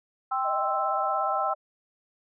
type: chord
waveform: sine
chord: C major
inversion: second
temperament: equal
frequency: 784 / 1046.5 / 1318.5 Hz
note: G5 / C6 / E6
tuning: 0 / 0 / 0 cents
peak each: -28 / -32 / -28 dBFS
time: 0.31-1.54 s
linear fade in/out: 10 ms
type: tone with vibrato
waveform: sine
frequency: 625 Hz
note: D#5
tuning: 8 cents sharp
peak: -31 dBFS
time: 0.44-1.55 s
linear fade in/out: 20 ms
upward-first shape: sine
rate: 17 Hz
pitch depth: 53 cents each way
effects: none